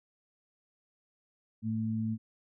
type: tone pair together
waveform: sine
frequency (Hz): 110.8 / 221.6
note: A2 / A3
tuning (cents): +13 / +13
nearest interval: octave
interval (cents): 1200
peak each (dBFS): -34 / -31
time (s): 1.62-2.18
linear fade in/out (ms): 50
effects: none